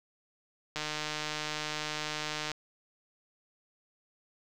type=click train; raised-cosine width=0.2 ms; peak=-17 dBFS; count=268; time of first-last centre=0.76-2.517 s; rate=152 Hz; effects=none